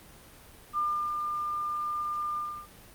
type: tone with ADSR envelope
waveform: sine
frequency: 1200 Hz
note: D6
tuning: 37 cents sharp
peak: -25 dBFS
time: 0.73-2.68 s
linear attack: 45 ms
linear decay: 320 ms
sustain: -4 dB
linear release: 300 ms
effects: pink hiss -52 dBFS RMS until 2.94 s + Opus 32 kbps